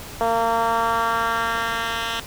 10% pulse tone with band-pass filter sweep, 229.1 Hz, A#3, 30 cents flat, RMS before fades -22 dBFS, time 0.21-2.2 s, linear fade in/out 0 ms, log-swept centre 680 to 2700 Hz, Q 1.6, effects pink hiss -37 dBFS RMS until 2.26 s

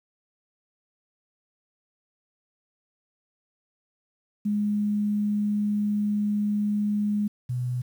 sine tone pair in turn, 207.7 / 124.25 Hz, G#3 / B2, 0 / +11 cents, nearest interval major sixth, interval 889 cents, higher first, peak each -22 / -25 dBFS, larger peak first, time 4.45-7.28 / 7.49-7.82 s, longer first, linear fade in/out 10 ms, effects 9-bit

